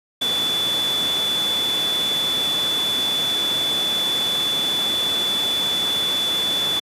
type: tone in noise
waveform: sine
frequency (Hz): 3469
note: A7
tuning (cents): -25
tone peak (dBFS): -19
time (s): 0.21-6.8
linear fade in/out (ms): 10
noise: pink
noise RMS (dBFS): -28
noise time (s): 0.21-6.8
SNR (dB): +6
effects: high-pass 200 Hz 12 dB/octave + resampled to 32000 Hz